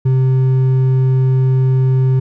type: tone with hard clipping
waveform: triangle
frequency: 130.5 Hz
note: C3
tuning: 4 cents flat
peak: -11 dBFS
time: 0.05-2.2 s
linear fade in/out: 10 ms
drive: 8 dB
effects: none